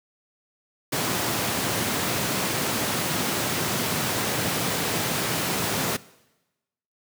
pink high-pass noise, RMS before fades -26 dBFS, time 0.92-5.97 s, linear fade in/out 10 ms, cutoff 110 Hz, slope 24 dB/octave, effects noise-tail reverb RT60 1.0 s tail -20 dB re dry

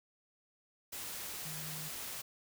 sine tone in noise, 155.1 Hz, D#3, 5 cents flat, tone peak -46 dBFS, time 1.45-1.89 s, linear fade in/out 10 ms, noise white, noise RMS -43 dBFS, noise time 0.92-2.22 s, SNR -6 dB, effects none

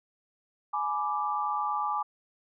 sine chord, G# diminished, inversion none, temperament equal with one note detuned, 839.3 / 987.8 / 1174.7 Hz, G#5 / B5 / D6, +18 / 0 / 0 cents, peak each -31 / -35 / -30 dBFS, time 0.73-2.03 s, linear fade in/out 10 ms, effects none

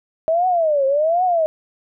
sine tone with vibrato, 630 Hz, D#5, 21 cents sharp, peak -14 dBFS, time 0.28-1.46 s, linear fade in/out 0 ms, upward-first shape triangle, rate 1.3 Hz, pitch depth 300 cents each way, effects none

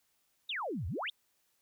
sine exponential two-way sweep, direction down then up, 3951 to 73.42 to 3872 Hz, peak -34 dBFS, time 0.49-1.1 s, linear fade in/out 5 ms, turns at 0.87 s, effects white hiss -75 dBFS RMS until 1.61 s

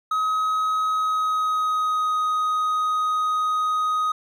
triangle tone with pitch glide, 1270 to 1251.8 Hz, D#6 to D#6, +35 to +10 cents, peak -18 dBFS, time 0.11-4.12 s, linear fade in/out 5 ms, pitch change -25 cents, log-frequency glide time 0.9-2.16 s, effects none

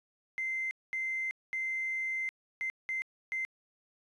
triangle tone bursts at uneven times, 2078 Hz, C7, 12 cents flat, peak -28 dBFS, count 6, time 0.38-0.71 / 0.93-1.31 / 1.53-2.29 / 2.61-2.7 / 2.89-3.02 / 3.32-3.45 s, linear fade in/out 0 ms, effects tanh soft clip ceiling -29 dBFS + resampled to 24000 Hz

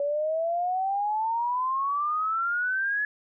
sine exponential sweep, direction up, 565 to 1711 Hz, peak -24 dBFS, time 0-3.05 s, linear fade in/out 2 ms, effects none

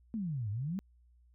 sine exponential two-way sweep, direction down then up, 234.3 to 98 to 204.5 Hz, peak -33 dBFS, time 0.14-0.79 s, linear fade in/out 0 ms, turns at 0.5 s, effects added 60 Hz sine -61 dBFS peak until 1.34 s

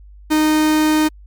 45% pulse tone, 308.6 Hz, D#4, 14 cents flat, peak -12 dBFS, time 0.3-1.09 s, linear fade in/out 20 ms, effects added 50 Hz sine -38 dBFS peak until 1.26 s + MP3 96 kbps

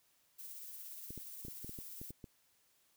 violet noise with tremolo, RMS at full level -48 dBFS, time 0.38-2.12 s, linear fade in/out 20 ms, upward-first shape sine, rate 17 Hz, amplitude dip 25%
clicks, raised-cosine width 3 ms, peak -35 dBFS, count 10, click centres 1.106 / 1.177 / 1.45 / 1.483 / 1.646 / 1.694 / 1.788 / 2.015 / 2.106 / 2.242 s
effects white hiss -73 dBFS RMS until 2.96 s

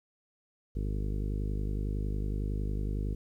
harmonic tone, 50.9 Hz, G#1, 34 cents flat, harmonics 1 / 2 / 3 / 4 / 5 / 6 / 7 / 8 / 9, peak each -31 / -37 / -41 / -43 / -45 / -47 / -48 / -49 / -50 dBFS, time 0.75-3.15 s, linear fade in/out 10 ms, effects 11-bit

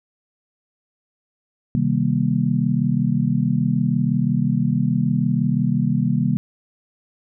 sine chord, C minor seventh, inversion none, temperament just, 130.81 / 156.98 / 196.22 / 235.5 Hz, C3 / Eb3 / G3 / Bb3, 0 / +16 / +2 / +18 cents, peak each -22 dBFS, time 1.75-6.37 s, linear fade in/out 0 ms, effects none

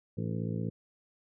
harmonic tone with a mistuned harmonic, 56.2 Hz, A1, 37 cents sharp, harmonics 2 / 3 / 4 / 5 / 6 / 7 / 8 / 9, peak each -35 / -35 / -39 / -45 / -46 / -47 / -44 / -48 dBFS, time 0.17-0.7 s, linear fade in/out 10 ms, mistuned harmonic 6, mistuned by -82 cents, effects none

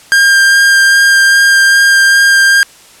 45% pulse tone with vibrato, 1600 Hz, G6, 35 cents sharp, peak -4 dBFS, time 0.12-2.63 s, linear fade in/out 0 ms, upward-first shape sine, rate 2.5 Hz, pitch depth 10 cents each way, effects white hiss -39 dBFS RMS until 3 s + low-pass 10000 Hz 12 dB/octave

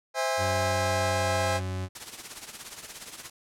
sawtooth chord, C augmented, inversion none, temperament just, 523.3 / 654.1 / 817.6 Hz, C5 / E5 / G#5, 0 / -14 / -27 cents, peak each -26 dBFS, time 0.14-1.61 s, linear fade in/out 50 ms
40% pulse tone with pitch glide, 93.8 to 93.04 Hz, F#2 to F#2, +24 to +10 cents, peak -29 dBFS, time 0.37-1.89 s, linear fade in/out 50 ms, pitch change -14 cents, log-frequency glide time 1.13-1.27 s
white noise with tremolo, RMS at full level -37 dBFS, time 1.95-3.3 s, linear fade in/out 5 ms, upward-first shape triangle, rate 17 Hz, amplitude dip 75%
effects low-pass 10000 Hz 12 dB/octave

